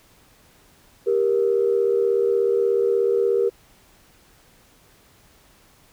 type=tone pair together; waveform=sine; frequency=394.4 / 471 Hz; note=G4 / A#4; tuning=+11 / +18 cents; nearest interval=minor third; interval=307 cents; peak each=-19 dBFS; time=1.06-3.5 s; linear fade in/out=20 ms; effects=tanh soft clip ceiling -9 dBFS + pink hiss -55 dBFS RMS until 5.92 s